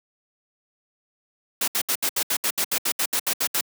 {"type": "noise bursts", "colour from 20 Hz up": "white", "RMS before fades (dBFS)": -23, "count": 15, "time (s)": [1.61, 3.61], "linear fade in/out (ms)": 5, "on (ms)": 68, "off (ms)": 70, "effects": ["high-pass 200 Hz 12 dB/octave"]}